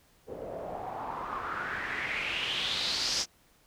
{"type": "noise with low-pass filter sweep", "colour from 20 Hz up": "white", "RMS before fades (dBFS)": -34, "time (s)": [0.26, 3.26], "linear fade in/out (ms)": 50, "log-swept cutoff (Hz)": [470, 5700], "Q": 4.4, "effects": ["pink hiss -64 dBFS RMS until 3.66 s"]}